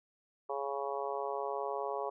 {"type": "harmonic tone", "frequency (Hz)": 139.2, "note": "C#3", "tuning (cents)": 8, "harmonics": [3, 4, 5, 6, 7, 8], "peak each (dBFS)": [-39, -40, -41, -42, -42, -43], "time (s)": [0.49, 2.1], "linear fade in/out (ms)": 10, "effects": []}